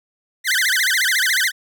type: tone with vibrato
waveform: sawtooth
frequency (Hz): 1774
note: A6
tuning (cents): +14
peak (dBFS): -12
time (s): 0.44-1.52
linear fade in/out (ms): 50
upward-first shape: sine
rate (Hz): 14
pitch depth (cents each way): 300
effects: none